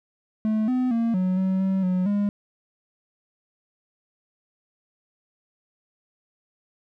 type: tone with pitch steps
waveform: triangle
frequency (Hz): 216.8 / 253.4 / 230.4 / 184.7 / 188.8 / 191.1 / 183.1 / 203.9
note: A3 / B3 / A#3 / F#3 / F#3 / G3 / F#3 / G#3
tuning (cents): -25 / +45 / -20 / -3 / +35 / -44 / -18 / -32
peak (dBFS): -18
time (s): 0.45-2.29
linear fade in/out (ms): 0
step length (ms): 230
effects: none